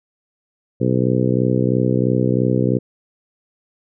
harmonic tone, 63 Hz, B1, 35 cents sharp, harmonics 2 / 3 / 4 / 5 / 6 / 7 / 8, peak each -19 / -21 / -22 / -23 / -24 / -24 / -25 dBFS, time 0.8-2.79 s, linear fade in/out 20 ms, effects none

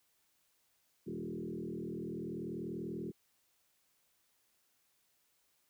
sine tone with frequency modulation, 277.2 Hz, C#4, in tune, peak -38 dBFS, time 1.06-3.12 s, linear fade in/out 20 ms, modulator 40.4 Hz, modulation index 3.1, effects white hiss -75 dBFS RMS until 5.69 s

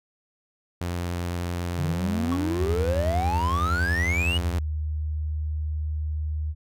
sawtooth tone with vibrato, 87.31 Hz, F2, in tune, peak -23 dBFS, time 0.81-4.59 s, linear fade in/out 0 ms, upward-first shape sine, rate 10 Hz, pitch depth 12 cents each way
triangle exponential sweep, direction up, 138.5 to 2967 Hz, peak -23 dBFS, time 1.78-4.38 s, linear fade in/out 10 ms
triangle tone with exponential decay, 1111 Hz, C#6, 4 cents sharp, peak -25 dBFS, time 2.32-2.44 s, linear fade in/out 1 ms, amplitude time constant 25 ms
sine tone, 76.5 Hz, D#2, 29 cents flat, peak -25 dBFS, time 2.58-6.55 s, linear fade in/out 50 ms
effects none

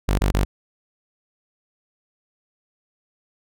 sawtooth tone bursts, 49 Hz, G1, in tune, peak -13 dBFS, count 3, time 0.08-0.45 s, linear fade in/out 10 ms, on 110 ms, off 20 ms, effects none

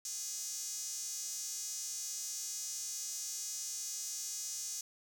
sawtooth tone with high-pass filter, 415.3 Hz, G#4, in tune, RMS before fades -41 dBFS, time 0.05-4.81 s, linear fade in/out 2 ms, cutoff 6300 Hz, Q 4.2, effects 10-bit

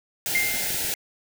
white band-stop noise, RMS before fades -27 dBFS, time 0.26-0.94 s, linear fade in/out 0 ms, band 910 to 1400 Hz, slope 96 dB/octave
sine tone with exponential decay, 2100 Hz, C7, 6 cents sharp, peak -18 dBFS, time 0.35-0.95 s, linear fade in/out 1 ms, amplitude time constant 130 ms
clicks, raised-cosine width 2 ms, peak -25 dBFS, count 4, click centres 0.542 / 0.705 / 0.745 / 0.848 s
effects none

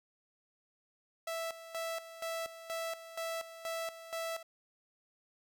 sawtooth tone with tremolo, 659 Hz, E5, 1 cent flat, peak -32 dBFS, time 1.27-4.43 s, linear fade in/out 5 ms, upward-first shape square, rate 2.1 Hz, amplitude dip 75%, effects none

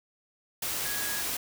sine tone in noise, 1661.2 Hz, G#6, in tune, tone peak -37 dBFS, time 0.85-1.22 s, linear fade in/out 5 ms, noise white, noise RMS -32 dBFS, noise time 0.62-1.37 s, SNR -8 dB, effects none

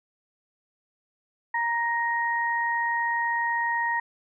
sine tone pair together, 936 / 1872 Hz, A#5 / A#6, +7 / +7 cents, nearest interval octave, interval 1200 cents, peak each -26 dBFS, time 1.54-4 s, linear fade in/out 5 ms, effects none

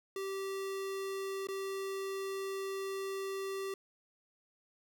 square tone with dropouts, 388.6 Hz, G4, 15 cents flat, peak -37 dBFS, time 0.16-3.74 s, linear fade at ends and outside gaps 2 ms, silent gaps 1.471-1.486 s, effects none

